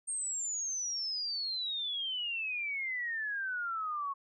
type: exponential sweep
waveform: sine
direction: down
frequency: 8720 to 1093 Hz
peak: -33 dBFS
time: 0.07-4.14 s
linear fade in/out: 20 ms
effects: none